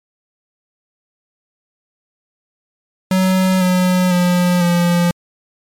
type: tone with pitch steps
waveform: square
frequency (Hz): 187 / 182.52 / 178.14 / 173.87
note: F#3 / F#3 / F3 / F3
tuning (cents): +19 / -23 / +35 / -7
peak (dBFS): -12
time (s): 3.11-5.11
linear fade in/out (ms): 2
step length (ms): 500
effects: MP3 64 kbps

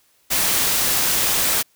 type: noise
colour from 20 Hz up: white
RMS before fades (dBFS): -19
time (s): 0.3-1.63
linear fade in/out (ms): 20
effects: white hiss -60 dBFS RMS until 1.75 s

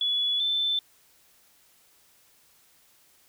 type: tone pair in turn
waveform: sine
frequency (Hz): 3410 / 3532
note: G#7 / A7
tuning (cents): +45 / +6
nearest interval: minor second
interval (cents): 61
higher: second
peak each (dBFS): -23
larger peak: neither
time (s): 0.01-0.4 / 0.4-0.79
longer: neither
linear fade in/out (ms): 2
effects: white hiss -61 dBFS RMS until 3.28 s

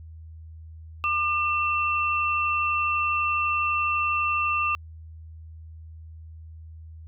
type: tone pair together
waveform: sine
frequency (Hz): 1200 / 2694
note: D6 / E7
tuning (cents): +37 / +37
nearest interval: octave + major second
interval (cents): 1400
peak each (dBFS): -24 / -25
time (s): 1.04-4.75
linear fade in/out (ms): 0
effects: added 80 Hz sine -40 dBFS peak until 7.07 s

